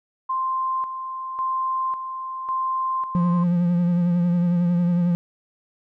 sine tone with tremolo, 1046.5 Hz, C6, in tune, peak -21 dBFS, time 0.29-3.44 s, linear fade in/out 10 ms, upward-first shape square, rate 0.91 Hz, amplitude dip 55%
triangle tone with vibrato, 174.61 Hz, F3, in tune, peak -15 dBFS, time 3.15-5.15 s, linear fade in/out 0 ms, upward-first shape triangle, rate 11 Hz, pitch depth 40 cents each way
effects none

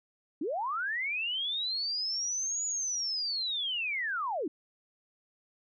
sine linear two-way sweep, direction up then down, 261.6 to 6910 to 261.6 Hz, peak -30 dBFS, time 0.41-4.48 s, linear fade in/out 5 ms, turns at 2.65 s, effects none

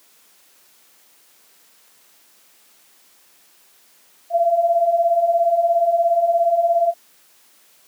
sine beating tone pair, 667 / 684 Hz, E5 / F5, +20 / -36 cents, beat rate 17 Hz, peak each -21 / -15 dBFS, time 4.3-6.94 s, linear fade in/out 50 ms, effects white hiss -54 dBFS RMS until 7.87 s + high-pass 200 Hz 12 dB/octave

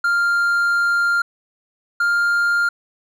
triangle tone pair in turn, 1396.9 / 1401.9 Hz, F6 / F6, 0 / +6 cents, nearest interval unison, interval 6 cents, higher second, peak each -13 dBFS, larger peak neither, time 0.04-1.22 / 2-2.69 s, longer first, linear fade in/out 5 ms, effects none

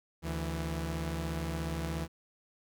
sawtooth tone pair together, 74.05 / 165 Hz, D2 / E3, +15 / +2 cents, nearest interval octave + major second, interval 1387 cents, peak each -32 / -32 dBFS, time 0.22-2.08 s, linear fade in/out 50 ms, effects none

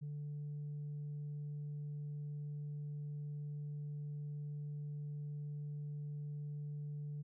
sine tone, 146.83 Hz, D3, in tune, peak -39 dBFS, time 0.01-7.23 s, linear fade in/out 20 ms, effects tanh soft clip ceiling -39 dBFS

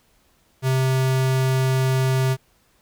square tone, 131.2 Hz, C3, 5 cents sharp, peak -18 dBFS, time 0.62-2.37 s, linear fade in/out 50 ms, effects pink hiss -61 dBFS RMS until 2.81 s

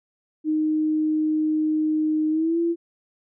sine tone with pitch glide, 309.7 to 337.7 Hz, D#4 to E4, -8 to +42 cents, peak -19 dBFS, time 0.44-2.76 s, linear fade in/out 50 ms, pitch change +150 cents, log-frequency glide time 2.3-2.59 s, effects none

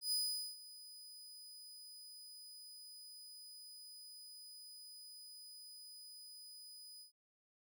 sawtooth tone with ADSR envelope, 4978 Hz, D#8, in tune, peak -31 dBFS, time 0.01-7.12 s, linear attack 110 ms, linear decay 440 ms, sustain -19 dB, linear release 110 ms, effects none

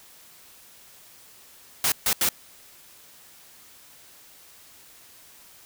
white noise bursts at uneven times, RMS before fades -22 dBFS, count 3, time 1.84-1.92 / 2.06-2.13 / 2.21-2.29 s, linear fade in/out 2 ms, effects white hiss -51 dBFS RMS until 5.65 s

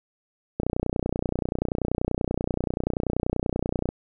click train, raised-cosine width 2 ms, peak -11 dBFS, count 101, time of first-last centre 0.6-3.889 s, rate 30.4 Hz, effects none

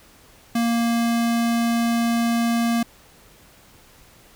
square tone, 233.1 Hz, A#3, in tune, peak -19 dBFS, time 0.55-2.83 s, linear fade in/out 5 ms, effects pink hiss -51 dBFS RMS until 4.35 s

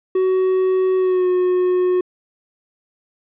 triangle tone with pitch glide, 374.3 to 363.6 Hz, F#4 to F#4, +20 to -30 cents, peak -12 dBFS, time 0.15-2.01 s, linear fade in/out 5 ms, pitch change -50 cents, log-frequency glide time 0.97-1.28 s, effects resampled to 8000 Hz + 9-bit

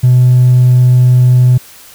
sine tone with hard clipping, 125.3 Hz, B2, 25 cents sharp, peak -4 dBFS, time 0.03-1.58 s, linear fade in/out 10 ms, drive 1 dB, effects white hiss -37 dBFS RMS until 1.94 s

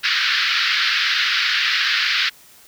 pink band-pass noise, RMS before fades -19 dBFS, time 0.03-2.3 s, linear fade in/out 20 ms, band 1400 to 4900 Hz, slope 48 dB/octave, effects white hiss -48 dBFS RMS until 2.67 s

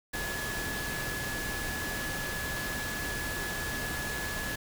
sine tone in noise, 1700 Hz, G#6, 40 cents sharp, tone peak -36 dBFS, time 0.13-4.56 s, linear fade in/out 10 ms, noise pink, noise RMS -36 dBFS, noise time 0.13-4.56 s, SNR -3 dB, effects none

